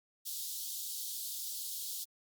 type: high-pass noise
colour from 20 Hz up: white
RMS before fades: -40 dBFS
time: 0.25-2.05 s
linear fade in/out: 20 ms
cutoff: 3400 Hz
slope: 48 dB/octave
effects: Opus 48 kbps